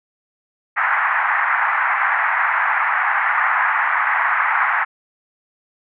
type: band-pass noise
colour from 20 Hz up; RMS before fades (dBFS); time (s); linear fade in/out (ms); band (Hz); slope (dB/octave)
white; -18; 0.76-4.85; 20; 800 to 2000; 48
effects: none